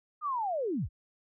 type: linear sweep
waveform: sine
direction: down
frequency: 1253 to 30.79 Hz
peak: -29 dBFS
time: 0.21-0.89 s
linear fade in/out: 50 ms
effects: none